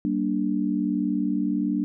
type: chord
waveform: sine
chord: G minor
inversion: none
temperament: equal with one note detuned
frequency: 192.52 / 233.1 / 293.7 Hz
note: G3 / Bb3 / D4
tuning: -31 / 0 / 0 cents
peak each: -27 / -27 / -25 dBFS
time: 0.05-1.84 s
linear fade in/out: 0 ms
effects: none